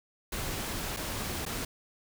pink noise with dropouts, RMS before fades -35 dBFS, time 0.32-1.65 s, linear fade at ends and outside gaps 5 ms, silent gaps 0.965-0.969 / 1.453-1.462 s, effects none

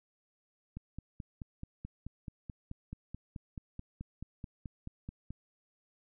click train, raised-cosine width 5 ms, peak -29 dBFS, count 22, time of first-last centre 0.77-5.306 s, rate 4.63 Hz, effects none

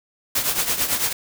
white noise with tremolo, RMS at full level -19 dBFS, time 0.35-1.13 s, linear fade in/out 5 ms, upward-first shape triangle, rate 9 Hz, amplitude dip 75%, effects none

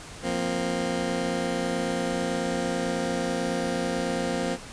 20% pulse chord, F suspended fourth, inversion none, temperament just, 174.61 / 232.8 / 261.9 Hz, F3 / Bb3 / C4, 0 / -2 / +2 cents, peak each -26 dBFS, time 0.22-4.58 s, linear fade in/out 50 ms, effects pink hiss -42 dBFS RMS until 4.72 s + resampled to 22050 Hz

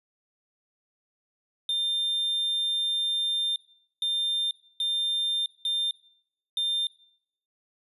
triangle tone bursts at uneven times, 3600 Hz, A7, 39 cents sharp, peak -23 dBFS, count 5, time 1.69-3.56 / 4.02-4.51 / 4.8-5.46 / 5.65-5.91 / 6.57-6.87 s, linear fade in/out 2 ms, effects noise-tail reverb RT60 0.7 s tail -20 dB re dry + resampled to 32000 Hz

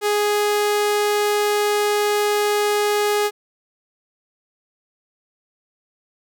sawtooth tone, 415.3 Hz, G#4, in tune, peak -13 dBFS, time 0.01-3.31 s, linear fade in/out 50 ms, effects none

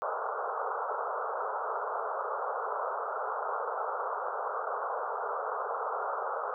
white band-pass noise, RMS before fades -34 dBFS, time 0.02-6.54 s, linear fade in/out 0 ms, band 420 to 1400 Hz, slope 96 dB/octave, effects none

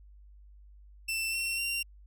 sawtooth tone with pitch steps, 2673 / 2717 / 2761 Hz, E7 / F7 / F7, +23 / -48 / -20 cents, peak -27 dBFS, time 1.08-1.83 s, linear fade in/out 10 ms, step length 250 ms, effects added 50 Hz sine -51 dBFS peak until 2.06 s

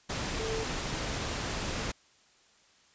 sine tone in noise, 444.1 Hz, A4, 16 cents sharp, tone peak -33 dBFS, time 0.39-0.64 s, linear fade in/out 10 ms, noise pink, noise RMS -34 dBFS, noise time 0.09-1.92 s, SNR -2 dB, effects white hiss -63 dBFS RMS until 2.94 s + resampled to 16000 Hz

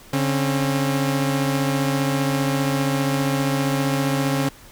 sawtooth tone pair together, 142.2 / 269.3 Hz, C#3 / C#4, +45 / -50 cents, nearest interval major seventh, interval 1105 cents, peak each -18 / -18 dBFS, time 0.13-4.49 s, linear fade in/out 5 ms, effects pink hiss -46 dBFS RMS until 4.71 s

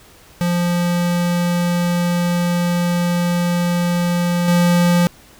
square tone with level steps, 174.61 Hz, F3, in tune, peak -16 / -12 dBFS, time 0.41-5.07 s, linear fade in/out 0 ms, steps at 4.48 s, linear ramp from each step 2 ms, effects pink hiss -46 dBFS RMS until 5.39 s

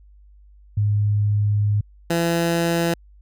sine / 15% pulse tone pair in turn, 103.83 / 168.76 Hz, G#2 / E3, 0 / +41 cents, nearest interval minor sixth, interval 841 cents, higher second, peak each -16 / -12 dBFS, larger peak second, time 0.77-1.81 / 2.1-2.94 s, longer first, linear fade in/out 5 ms, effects added 50 Hz sine -46 dBFS peak until 3.21 s

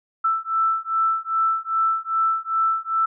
sine beating tone pair, 1324 / 1326.5 Hz, E6 / E6, +7 / +10 cents, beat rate 2.5 Hz, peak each -22 dBFS, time 0.24-3.06 s, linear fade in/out 10 ms, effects none

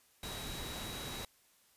sine tone in noise, 3856 Hz, B7, 42 cents flat, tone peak -47 dBFS, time 0.23-1.25 s, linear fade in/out 2 ms, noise pink, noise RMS -43 dBFS, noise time 0.23-1.25 s, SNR -7 dB, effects white hiss -68 dBFS RMS until 1.76 s + resampled to 32000 Hz

